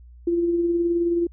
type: tone with tremolo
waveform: sine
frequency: 342.5 Hz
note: F4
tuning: 34 cents flat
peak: -17 dBFS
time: 0.27-1.27 s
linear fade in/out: 5 ms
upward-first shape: sine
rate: 19 Hz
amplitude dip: 35%
effects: added 60 Hz sine -43 dBFS peak until 1.32 s